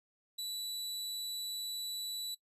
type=tone; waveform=sawtooth; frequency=3951 Hz; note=B7; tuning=in tune; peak=-34 dBFS; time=0.38-2.35 s; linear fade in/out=10 ms; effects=noise-tail reverb RT60 0.1 s tail -20 dB re dry + resampled to 32000 Hz